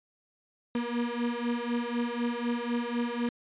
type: beating tone pair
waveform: 35% pulse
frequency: 236.7 / 240.7 Hz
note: A#3 / B3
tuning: +27 / -44 cents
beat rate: 4 Hz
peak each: -30 dBFS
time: 0.75-3.29 s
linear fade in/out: 2 ms
effects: resampled to 8000 Hz